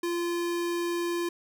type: tone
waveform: square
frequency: 345 Hz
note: F4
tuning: 21 cents flat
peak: -28 dBFS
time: 0.03-1.29 s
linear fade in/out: 5 ms
effects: none